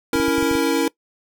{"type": "chord", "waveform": "square", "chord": "A# diminished", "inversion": "first", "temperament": "equal with one note detuned", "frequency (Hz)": [279.6, 329.6, 466.2], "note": ["C#4", "E4", "A#4"], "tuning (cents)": [15, 0, 0], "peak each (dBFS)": -22, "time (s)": [0.13, 0.88], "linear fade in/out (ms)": 2}
{"type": "clicks", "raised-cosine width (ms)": 5, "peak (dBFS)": -20, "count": 7, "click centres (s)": [0.156, 0.2, 0.282, 0.382, 0.427, 0.513, 0.553]}
{"effects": ["noise-tail reverb RT60 0.1 s tail -21 dB re dry"]}